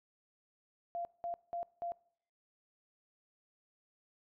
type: tone bursts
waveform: sine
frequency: 690 Hz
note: F5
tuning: 21 cents flat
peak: -36 dBFS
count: 4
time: 0.95-1.92 s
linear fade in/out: 0 ms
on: 100 ms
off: 190 ms
effects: noise-tail reverb RT60 0.6 s tail -23 dB re dry